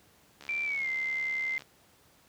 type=click train; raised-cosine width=0.2 ms; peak=-29 dBFS; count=87; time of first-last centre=0.41-1.621 s; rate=71 Hz
type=tone with pitch glide; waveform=sine; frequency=2349 to 2081 Hz; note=D7 to C7; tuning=0 to -10 cents; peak=-29 dBFS; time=0.49-1.58 s; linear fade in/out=0 ms; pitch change=-210 cents; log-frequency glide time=0.64-0.89 s
effects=pink hiss -62 dBFS RMS until 2.28 s + high-pass 80 Hz 12 dB/octave